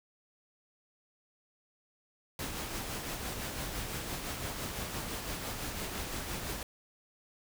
pink noise with tremolo, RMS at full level -37 dBFS, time 2.39-6.63 s, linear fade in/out 2 ms, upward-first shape sine, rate 5.9 Hz, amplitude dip 35%, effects none

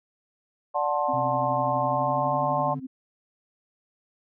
sine chord, D dominant seventh, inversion none, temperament just, 587.3 / 734.2 / 881 / 1057.2 Hz, D5 / F#5 / A5 / C6, 0 / -14 / +2 / +18 cents, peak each -28 dBFS, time 0.74-2.75 s, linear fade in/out 20 ms
sine tone with tremolo, 261.6 Hz, C4, in tune, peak -30 dBFS, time 1.08-2.87 s, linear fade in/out 10 ms, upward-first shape triangle, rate 12 Hz, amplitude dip 80%
triangle tone with pitch glide, 129.2 to 145.02 Hz, C3 to D3, -21 to -22 cents, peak -30 dBFS, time 1.13-2.8 s, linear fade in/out 10 ms, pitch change +199 cents, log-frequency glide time 1.79-2.57 s
effects none

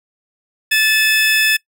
30% pulse tone pair together, 1747.5 / 2592 Hz, A6 / E7, -12 / -30 cents, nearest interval perfect fifth, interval 682 cents, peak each -12 dBFS, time 0.71-1.57 s, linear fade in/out 10 ms, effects noise-tail reverb RT60 0.1 s tail -22 dB re dry

